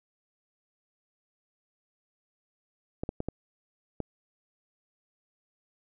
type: clicks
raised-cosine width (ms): 2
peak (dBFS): -18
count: 5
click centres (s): 3.035 / 3.091 / 3.204 / 3.286 / 4.003
effects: none